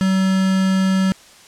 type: tone with quantisation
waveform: triangle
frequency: 190 Hz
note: F#3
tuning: 46 cents sharp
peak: -12 dBFS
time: 0.01-1.12 s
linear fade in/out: 0 ms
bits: 4
effects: white hiss -45 dBFS RMS until 1.47 s + low-pass 8000 Hz 12 dB/octave